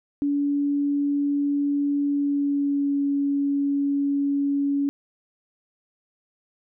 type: tone with pitch glide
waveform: sine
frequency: 285.6 to 281.8 Hz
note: D4 to C#4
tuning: -48 to +29 cents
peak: -20 dBFS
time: 0.22-4.89 s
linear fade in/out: 0 ms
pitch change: -23 cents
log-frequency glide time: 2.05-3.02 s
effects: none